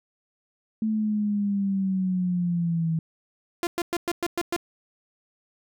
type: linear sweep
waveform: sine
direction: down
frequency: 220 to 160.5 Hz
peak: -22 dBFS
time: 0.82-2.99 s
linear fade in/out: 2 ms
type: tone bursts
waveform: sawtooth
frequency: 345.6 Hz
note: F4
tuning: 18 cents flat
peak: -20 dBFS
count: 7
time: 3.63-4.563 s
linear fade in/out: 0 ms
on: 39 ms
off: 110 ms
effects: none